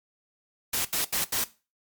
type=noise bursts; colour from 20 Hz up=white; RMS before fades=-27 dBFS; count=4; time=0.73-1.441 s; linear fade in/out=5 ms; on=120 ms; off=77 ms; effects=noise-tail reverb RT60 0.3 s tail -17 dB re dry + MP3 96 kbps